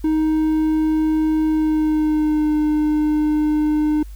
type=tone with pitch glide; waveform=triangle; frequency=312.5 to 303.3 Hz; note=D#4 to D#4; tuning=+8 to -44 cents; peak=-13 dBFS; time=0.04-4.03 s; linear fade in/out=5 ms; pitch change=-52 cents; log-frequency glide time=1.47-2.54 s; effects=added 50 Hz sine -32 dBFS peak until 4.15 s + white hiss -53 dBFS RMS until 4.15 s